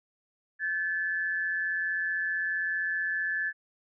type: tone pair together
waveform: sine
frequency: 1554 / 1729.4 Hz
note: G6 / A6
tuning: -16 / -30 cents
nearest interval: major second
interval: 186 cents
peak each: -35 / -28 dBFS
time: 0.59-3.53 s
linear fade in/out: 50 ms
effects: none